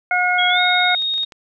harmonic tone, 722 Hz, F#5, 43 cents flat, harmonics 1 / 2 / 3, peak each -19 / -19 / -19 dBFS, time 0.11-0.95 s, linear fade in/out 2 ms
sine tone with pitch glide, 3300 to 3726 Hz, G#7 to A#7, -12 to -2 cents, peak -18 dBFS, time 0.38-1.25 s, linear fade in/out 10 ms, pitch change +210 cents, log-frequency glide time 0.49-0.6 s
clicks, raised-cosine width 0.2 ms, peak -22 dBFS, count 5, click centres 1.022 / 1.139 / 1.18 / 1.233 / 1.322 s
effects none

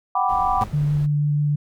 sine chord, G major seventh, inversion third, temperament equal, 740 / 784 / 987.8 / 1174.7 Hz, F#5 / G5 / B5 / D6, 0 / 0 / 0 / 0 cents, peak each -23 dBFS, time 0.15-0.64 s, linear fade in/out 5 ms
brown noise, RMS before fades -34 dBFS, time 0.28-1.07 s, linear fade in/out 20 ms
30% pulse tone with exponential decay, 106.1 Hz, G#2, 38 cents sharp, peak -19 dBFS, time 0.61-0.71 s, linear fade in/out 5 ms, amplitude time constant 21 ms
sine tone with vibrato, 147.1 Hz, D3, 3 cents sharp, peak -17 dBFS, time 0.73-1.56 s, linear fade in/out 10 ms, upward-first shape triangle, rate 6.2 Hz, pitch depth 8 cents each way
effects none

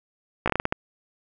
slowing click train, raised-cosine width 0.5 ms, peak -7 dBFS, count 8, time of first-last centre 0.46-0.725 s, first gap 16 ms, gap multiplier 1.28, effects none

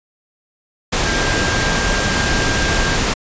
sine tone in noise, 1599 Hz, G6, 34 cents sharp, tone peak -22 dBFS, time 1.05-2.97 s, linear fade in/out 10 ms, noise pink, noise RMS -17 dBFS, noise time 0.92-3.14 s, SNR -8 dB, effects resampled to 16000 Hz

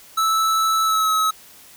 square tone with pitch glide, 1312 to 1285.7 Hz, E6 to E6, -9 to -44 cents, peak -17 dBFS, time 0.17-1.31 s, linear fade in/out 10 ms, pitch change -35 cents, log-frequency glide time 0.84-1.1 s, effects white hiss -46 dBFS RMS until 1.76 s

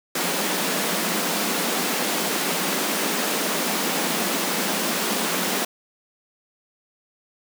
pink high-pass noise, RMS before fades -24 dBFS, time 0.15-5.65 s, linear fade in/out 5 ms, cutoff 170 Hz, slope 96 dB/octave, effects none

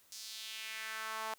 sawtooth tone with high-pass filter sweep, 220 Hz, A3, in tune, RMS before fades -43 dBFS, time 0.12-1.34 s, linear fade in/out 2 ms, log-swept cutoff 5600 to 850 Hz, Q 2.1, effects white hiss -66 dBFS RMS until 1.38 s

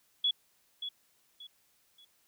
sine tone with echo, 3380 Hz, G#7, 30 cents sharp, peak -25 dBFS, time 0.24-0.31 s, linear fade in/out 5 ms, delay 580 ms, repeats 3, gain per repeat -10 dB, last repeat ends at 2.05 s, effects white hiss -70 dBFS RMS until 2.27 s

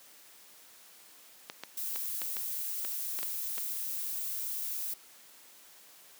clicks, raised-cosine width 0.2 ms, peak -21 dBFS, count 9, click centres 1.499 / 1.636 / 1.96 / 2.218 / 2.368 / 2.849 / 3.189 / 3.23 / 3.581 s
violet noise, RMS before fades -36 dBFS, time 1.77-4.94 s, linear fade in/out 5 ms
effects white hiss -56 dBFS RMS until 6.19 s + high-pass 200 Hz 12 dB/octave

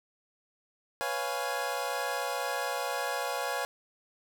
25% pulse chord, C# dominant seventh, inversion third, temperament equal, 493.9 / 554.4 / 698.5 / 830.6 Hz, B4 / C#5 / E#5 / G#5, 0 / 0 / 0 / 0 cents, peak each -34 / -32 / -33 / -32 dBFS, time 1.01-3.65 s, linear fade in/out 0 ms, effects none

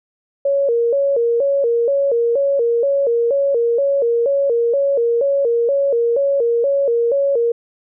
sine tone with vibrato, 511 Hz, C5, 41 cents flat, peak -13 dBFS, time 0.45-7.52 s, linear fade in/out 5 ms, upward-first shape square, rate 2.1 Hz, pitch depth 150 cents each way, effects none

